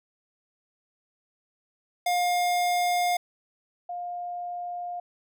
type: tone pair in turn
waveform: square / sine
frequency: 710 / 706.6 Hz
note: F5 / F5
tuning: +28 / +20 cents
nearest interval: unison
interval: 8 cents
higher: first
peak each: -23 / -31 dBFS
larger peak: first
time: 2.06-3.17 / 3.89-5 s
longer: neither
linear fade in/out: 5 ms
effects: none